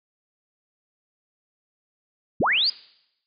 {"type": "linear sweep", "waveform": "sine", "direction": "up", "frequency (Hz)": [75.2, 4990], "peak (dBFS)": -18, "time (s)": [2.4, 2.7], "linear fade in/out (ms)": 5, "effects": ["noise-tail reverb RT60 0.8 s tail -22 dB re dry"]}